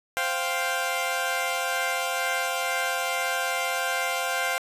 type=chord; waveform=15% pulse; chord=C suspended fourth; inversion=none; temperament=equal; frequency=523.3 / 698.5 / 784 Hz; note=C5 / F5 / G5; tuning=0 / 0 / 0 cents; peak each=-24 / -22 / -24 dBFS; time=0.17-4.58 s; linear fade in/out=0 ms; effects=resampled to 32000 Hz + 9-bit